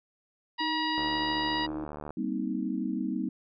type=harmonic tone; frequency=958 Hz; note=A#5; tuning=47 cents sharp; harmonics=1 / 2 / 3 / 4 / 5; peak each=-31 / -34 / -36 / -37 / -38 dBFS; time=0.58-1.67 s; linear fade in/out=20 ms
type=tone; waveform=sine; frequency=311.1 Hz; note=D#4; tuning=in tune; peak=-33 dBFS; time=0.6-1.85 s; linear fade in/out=10 ms
type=click train; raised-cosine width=1 ms; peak=-25 dBFS; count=85; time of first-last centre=0.98-2.106 s; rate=74.6 Hz
type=chord; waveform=sine; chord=C minor seventh; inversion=second; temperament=just; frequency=196.22 / 235.5 / 261.6 / 314 Hz; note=G3 / Bb3 / C4 / Eb4; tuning=+2 / +18 / 0 / +16 cents; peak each=-34 dBFS; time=2.17-3.29 s; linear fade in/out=5 ms
effects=none